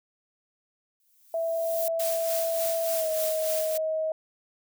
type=noise with exponential growth; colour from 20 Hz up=violet; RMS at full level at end=-30 dBFS; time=1-1.88 s; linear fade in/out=1 ms; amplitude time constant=190 ms
type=tone with pitch glide; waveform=sine; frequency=659.3 to 632.4 Hz; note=E5 to D#5; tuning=0 to +28 cents; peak=-25 dBFS; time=1.34-4.12 s; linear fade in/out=2 ms; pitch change=-72 cents; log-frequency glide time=2.94-3.08 s
type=noise with tremolo; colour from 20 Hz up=blue; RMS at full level=-31 dBFS; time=1.99-3.78 s; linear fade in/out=10 ms; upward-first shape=sine; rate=3.4 Hz; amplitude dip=50%
effects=none